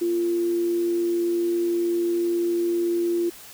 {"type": "tone with amplitude modulation", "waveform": "sine", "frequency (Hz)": 344.8, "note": "F4", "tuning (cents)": -22, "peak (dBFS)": -19, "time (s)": [0.01, 3.3], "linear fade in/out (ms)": 10, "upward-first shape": "sine", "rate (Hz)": 106, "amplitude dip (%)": 25, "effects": ["white hiss -44 dBFS RMS until 3.53 s"]}